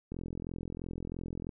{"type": "click train", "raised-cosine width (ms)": 3, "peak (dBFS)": -26, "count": 60, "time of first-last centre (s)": [0.12, 1.492], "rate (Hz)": 43, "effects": []}